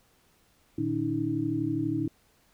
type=tone cluster; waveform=sine; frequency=115.8 / 152.7 / 287.1 / 319.4 Hz; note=A#2 / D#3 / D4 / D#4; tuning=-11 / -32 / -39 / +45 cents; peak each=-34 / -36 / -31 / -29 dBFS; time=0.78-2.08 s; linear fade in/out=5 ms; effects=pink hiss -65 dBFS RMS until 2.53 s